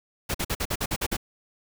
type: noise bursts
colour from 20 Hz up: pink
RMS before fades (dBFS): -27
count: 9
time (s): 0.29-1.169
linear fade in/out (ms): 10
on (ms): 55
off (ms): 48
effects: none